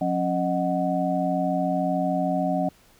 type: tone cluster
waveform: sine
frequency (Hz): 179.1 / 272.5 / 618 / 740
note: F3 / C#4 / D#5 / F#5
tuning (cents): +44 / -29 / -12 / 0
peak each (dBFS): -27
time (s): 0.01-2.69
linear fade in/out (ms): 5
effects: pink hiss -57 dBFS RMS until 2.99 s